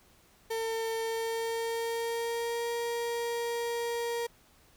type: tone with pitch glide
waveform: 35% pulse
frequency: 451.3 to 469.7 Hz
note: A4 to A#4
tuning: +44 to +13 cents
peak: -29 dBFS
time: 0.5-4.27 s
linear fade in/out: 10 ms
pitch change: +69 cents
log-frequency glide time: 0.99-2.71 s
effects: pink hiss -62 dBFS RMS until 4.76 s